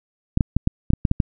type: clicks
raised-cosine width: 5 ms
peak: -4 dBFS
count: 9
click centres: 0.374 / 0.408 / 0.566 / 0.674 / 0.904 / 0.935 / 1.052 / 1.114 / 1.202 s
effects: none